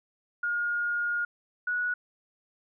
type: tone pair in turn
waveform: sine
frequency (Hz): 1426 / 1464.4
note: F6 / F#6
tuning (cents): +36 / -18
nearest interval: unison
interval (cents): 46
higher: second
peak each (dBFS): -26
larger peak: neither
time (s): 0.43-1.25 / 1.67-1.94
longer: first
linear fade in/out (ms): 5
effects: none